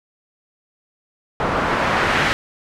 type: noise with low-pass filter sweep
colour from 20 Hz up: white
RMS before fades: -19 dBFS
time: 1.4-2.33 s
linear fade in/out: 0 ms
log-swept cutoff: 1000 to 2100 Hz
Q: 1
effects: none